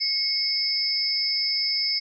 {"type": "tone cluster", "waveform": "sine", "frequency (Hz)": [2185, 4695, 5150], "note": ["C#7", "D8", "E8"], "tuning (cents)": [-26, -1, -41], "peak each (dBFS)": [-32, -29, -23], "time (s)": [0, 2], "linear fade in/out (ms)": 20, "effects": []}